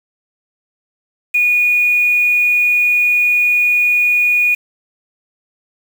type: tone with quantisation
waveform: sine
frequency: 2455 Hz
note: D#7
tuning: 24 cents flat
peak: -10 dBFS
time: 1.34-4.55 s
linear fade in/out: 10 ms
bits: 5
effects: none